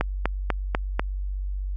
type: click train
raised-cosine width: 0.5 ms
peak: -7 dBFS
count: 5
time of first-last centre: 0.01-0.995 s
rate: 4.06 Hz
effects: added 48 Hz sine -26 dBFS peak until 1.76 s